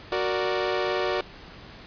sawtooth chord, Gb augmented, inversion none, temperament equal, 370 / 466.2 / 587.3 Hz, Gb4 / Bb4 / D5, 0 / 0 / 0 cents, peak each -23 / -26 / -25 dBFS, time 0.12-1.21 s, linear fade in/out 2 ms, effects pink hiss -45 dBFS RMS until 1.86 s + resampled to 11025 Hz

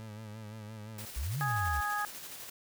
30% pulse tone with vibrato, 107.9 Hz, A2, 33 cents flat, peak -40 dBFS, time 0-1.05 s, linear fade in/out 0 ms, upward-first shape sine, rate 5.8 Hz, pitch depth 58 cents each way
white noise with tremolo, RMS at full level -44 dBFS, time 0.98-2.5 s, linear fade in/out 5 ms, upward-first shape square, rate 12 Hz, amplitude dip 30%
sine exponential two-way sweep, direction up then down, 55 to 151.6 to 66 Hz, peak -32 dBFS, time 1.16-1.81 s, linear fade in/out 10 ms, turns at 1.39 s
harmonic tone, 415.3 Hz, G#4, in tune, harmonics 2 / 3 / 4, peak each -35 / -35 / -35 dBFS, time 1.41-2.05 s, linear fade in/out 0 ms
effects none

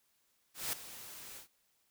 white noise with ADSR envelope, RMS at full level -35 dBFS, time 0.54-1.48 s, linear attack 190 ms, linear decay 4 ms, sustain -14 dB, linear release 110 ms, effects white hiss -75 dBFS RMS until 1.9 s

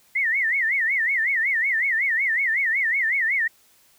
sine tone with vibrato, 1984 Hz, B6, 7 cents sharp, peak -19 dBFS, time 0.15-3.48 s, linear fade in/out 10 ms, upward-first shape sine, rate 5.4 Hz, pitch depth 200 cents each way, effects white hiss -58 dBFS RMS until 3.98 s

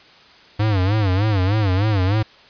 square tone with vibrato, 100 Hz, G2, 35 cents sharp, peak -16 dBFS, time 0.59-2.23 s, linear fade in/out 10 ms, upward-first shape sine, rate 3.3 Hz, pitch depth 160 cents each way, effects white hiss -47 dBFS RMS until 2.49 s + resampled to 11025 Hz

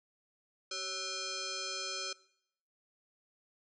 sine tone with frequency modulation, 554.4 Hz, C#5, in tune, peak -36 dBFS, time 0.71-2.13 s, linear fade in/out 5 ms, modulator 937 Hz, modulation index 6.3, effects noise-tail reverb RT60 0.7 s tail -20 dB re dry

